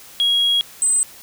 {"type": "tone pair in turn", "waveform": "sine", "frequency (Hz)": [3300, 8116], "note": ["G#7", "B8"], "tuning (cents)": [-12, 46], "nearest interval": "octave + major third", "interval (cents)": 1558, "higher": "second", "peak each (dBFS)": [-12, -12], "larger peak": "neither", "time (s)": [[0.2, 0.61], [0.82, 1.03]], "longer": "first", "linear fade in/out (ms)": 0, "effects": ["tanh soft clip ceiling -12 dBFS", "white hiss -42 dBFS RMS until 1.22 s"]}